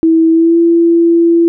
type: tone with pitch glide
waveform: sine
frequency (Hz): 325.4 to 336.9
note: E4 to E4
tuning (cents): -22 to +38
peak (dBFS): -5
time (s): 0.03-1.48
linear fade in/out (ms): 0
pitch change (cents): +60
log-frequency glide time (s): 0.31-0.58
effects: none